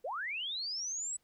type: linear sweep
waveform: sine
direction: up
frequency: 433.6 to 7990 Hz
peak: -35 dBFS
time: 0.04-1.17 s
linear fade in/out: 10 ms
effects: pink hiss -75 dBFS RMS until 1.23 s